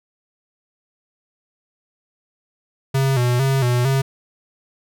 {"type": "tone with vibrato", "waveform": "square", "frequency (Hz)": 128.7, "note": "C3", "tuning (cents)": -28, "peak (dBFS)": -16, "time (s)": [2.94, 4.02], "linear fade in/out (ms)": 10, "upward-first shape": "square", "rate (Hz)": 2.2, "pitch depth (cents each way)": 83, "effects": []}